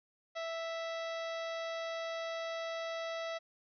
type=harmonic tone with a mistuned harmonic; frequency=659.3 Hz; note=E5; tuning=in tune; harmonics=1 / 2 / 3 / 4 / 5 / 6 / 7 / 8 / 9; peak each=-38 / -45 / -46 / -52 / -51 / -52 / -57 / -57 / -59 dBFS; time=0.35-3.39 s; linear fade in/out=20 ms; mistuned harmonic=6; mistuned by=-33 cents; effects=none